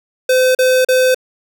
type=tone bursts; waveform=square; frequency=512 Hz; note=C5; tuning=38 cents flat; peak=-10 dBFS; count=3; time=0.29-1.146 s; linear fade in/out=5 ms; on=260 ms; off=38 ms; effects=none